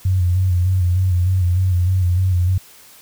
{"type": "tone with vibrato", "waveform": "sine", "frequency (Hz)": 91, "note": "F#2", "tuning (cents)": -28, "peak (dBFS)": -13, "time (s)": [0.05, 2.58], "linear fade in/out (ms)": 5, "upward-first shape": "square", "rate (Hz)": 3.3, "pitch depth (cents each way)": 45, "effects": ["white hiss -45 dBFS RMS until 3.01 s"]}